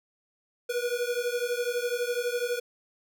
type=beating tone pair; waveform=square; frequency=478.6 / 490.6 Hz; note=A#4 / B4; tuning=+46 / -12 cents; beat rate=12 Hz; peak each=-31 dBFS; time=0.69-2.6 s; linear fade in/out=10 ms; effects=none